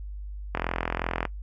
click train, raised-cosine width 0.5 ms, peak -11 dBFS, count 31, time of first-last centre 0.55-1.253 s, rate 42.7 Hz, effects noise-tail reverb RT60 0.1 s tail -21 dB re dry + added 50 Hz sine -34 dBFS peak until 1.42 s

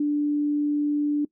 sine tone, 293.7 Hz, D4, in tune, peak -20 dBFS, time 0-1.25 s, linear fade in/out 5 ms, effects noise-tail reverb RT60 0.1 s tail -21 dB re dry

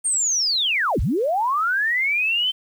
sine linear two-way sweep, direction down then up, 8870 to 33.76 to 3124 Hz, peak -18 dBFS, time 0.04-2.52 s, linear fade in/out 20 ms, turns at 1 s, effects 8-bit

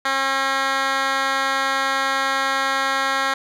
10% pulse tone with band-pass filter, 270 Hz, C#4, 45 cents flat, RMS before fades -21 dBFS, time 0.05-3.34 s, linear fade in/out 5 ms, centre 2100 Hz, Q 0.89, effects none

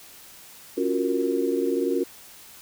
sine chord, Gb major seventh, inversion second, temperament equal, 277.2 / 349.2 / 370 / 466.2 Hz, Db4 / F4 / Gb4 / Bb4, 0 / 0 / 0 / 0 cents, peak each -27 dBFS, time 0.77-2.04 s, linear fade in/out 10 ms, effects white hiss -47 dBFS RMS until 2.61 s

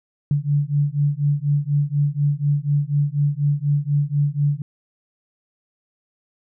sine beating tone pair, 142.7 / 146.8 Hz, D3 / D3, -49 / 0 cents, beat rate 4.1 Hz, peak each -20 dBFS, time 0.31-4.62 s, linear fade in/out 2 ms, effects none

